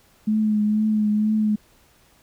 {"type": "tone with vibrato", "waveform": "sine", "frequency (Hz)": 213.2, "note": "G#3", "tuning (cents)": 46, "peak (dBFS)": -17, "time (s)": [0.27, 1.56], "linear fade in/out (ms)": 10, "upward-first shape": "triangle", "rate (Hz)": 2.1, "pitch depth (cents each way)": 32, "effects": ["pink hiss -57 dBFS RMS until 2.22 s"]}